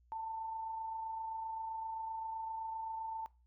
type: tone with amplitude modulation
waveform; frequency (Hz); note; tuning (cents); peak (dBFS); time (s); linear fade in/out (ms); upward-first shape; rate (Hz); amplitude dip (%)
sine; 892; A5; +23; -37; 0.12-3.26; 0; sine; 27.7; 30
effects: noise-tail reverb RT60 0.3 s tail -20 dB re dry + added 60 Hz sine -65 dBFS peak until 3.46 s